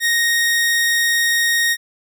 sawtooth tone, 1864.7 Hz, A#6, in tune, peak -11 dBFS, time 0-1.77 s, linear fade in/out 50 ms, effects none

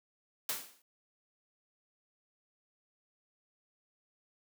white noise with exponential decay, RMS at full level -32 dBFS, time 0.49-0.82 s, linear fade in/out 2 ms, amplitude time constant 70 ms, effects high-pass 200 Hz 12 dB/octave

